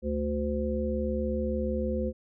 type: harmonic tone with a mistuned harmonic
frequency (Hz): 73.3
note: D2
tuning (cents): -3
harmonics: 1 / 3 / 5 / 7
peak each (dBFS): -32 / -31 / -35 / -32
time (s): 0.02-2.13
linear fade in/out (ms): 50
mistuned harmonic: 1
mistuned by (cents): -43
effects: none